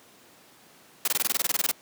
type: noise bursts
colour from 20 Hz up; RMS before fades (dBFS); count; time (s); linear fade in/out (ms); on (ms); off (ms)
white; -24; 14; 1.05-1.714; 2; 27; 22
effects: pink hiss -54 dBFS RMS until 1.81 s + high-pass 200 Hz 12 dB/octave